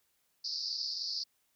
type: band-pass noise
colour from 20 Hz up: white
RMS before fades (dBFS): -37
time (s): 0.44-1.24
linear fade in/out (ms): 10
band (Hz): 4400 to 5200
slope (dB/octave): 96
effects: white hiss -75 dBFS RMS until 1.55 s